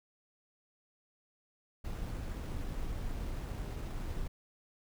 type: noise with sample-and-hold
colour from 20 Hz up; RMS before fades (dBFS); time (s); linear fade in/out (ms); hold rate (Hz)
brown; -38; 1.84-4.28; 10; 8820
effects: none